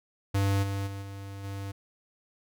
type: tone with level steps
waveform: square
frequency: 98.7 Hz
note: G2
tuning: 12 cents sharp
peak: -24 / -30 / -36 / -39 / -35 dBFS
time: 0.34-1.72 s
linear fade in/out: 10 ms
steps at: 0.62 / 0.86 / 1.01 / 1.43 s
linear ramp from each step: 20 ms
effects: none